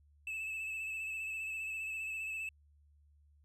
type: tone with vibrato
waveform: triangle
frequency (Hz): 2617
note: E7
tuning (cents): -13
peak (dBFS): -36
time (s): 0.27-2.49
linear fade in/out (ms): 2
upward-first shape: square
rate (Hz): 15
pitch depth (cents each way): 22
effects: added 73 Hz sine -63 dBFS peak until 3.44 s